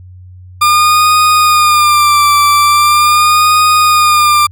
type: tone with vibrato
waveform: 40% pulse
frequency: 1202 Hz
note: D6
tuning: 40 cents sharp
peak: -5 dBFS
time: 0.61-4.47 s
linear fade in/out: 10 ms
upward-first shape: sine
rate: 0.41 Hz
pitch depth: 50 cents each way
effects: added 91 Hz sine -31 dBFS peak until 4.51 s